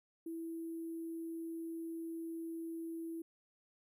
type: tone with sample-and-hold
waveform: sine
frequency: 329.6 Hz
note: E4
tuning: in tune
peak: -40 dBFS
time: 0.26-3.22 s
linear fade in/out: 5 ms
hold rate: 11025 Hz
effects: none